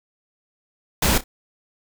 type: noise with echo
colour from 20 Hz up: pink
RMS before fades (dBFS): -18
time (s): 1.02-1.18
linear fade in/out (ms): 5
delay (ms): 30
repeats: 2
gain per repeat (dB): -14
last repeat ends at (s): 1.24
effects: none